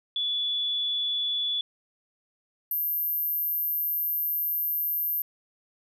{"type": "tone pair in turn", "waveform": "sine", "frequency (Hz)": [3435, 12969], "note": ["A7", "G#9"], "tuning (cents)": [-42, -42], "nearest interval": "octave + major seventh", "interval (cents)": 2300, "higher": "second", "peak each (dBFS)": -25, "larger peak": "neither", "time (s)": [[0.16, 1.61], [2.71, 5.22]], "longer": "second", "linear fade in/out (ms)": 2, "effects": []}